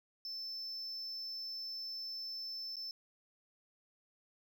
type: tone with dropouts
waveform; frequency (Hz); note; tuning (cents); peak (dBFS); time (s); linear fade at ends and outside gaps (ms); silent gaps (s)
sine; 5290; E8; +5; -38; 0.25-2.91; 1; 2.758-2.767
effects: tanh soft clip ceiling -39 dBFS + 12-bit